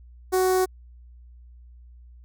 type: tone with notch filter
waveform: sawtooth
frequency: 371.8 Hz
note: F#4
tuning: 8 cents sharp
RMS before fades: -21 dBFS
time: 0.32-0.66 s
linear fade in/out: 20 ms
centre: 2800 Hz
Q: 0.53
effects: added 60 Hz sine -45 dBFS peak until 2.24 s